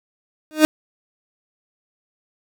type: tone with exponential growth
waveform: 30% pulse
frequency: 309 Hz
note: D#4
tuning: 12 cents flat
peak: -3 dBFS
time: 0.51-0.65 s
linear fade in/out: 0 ms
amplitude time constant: 30 ms
effects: none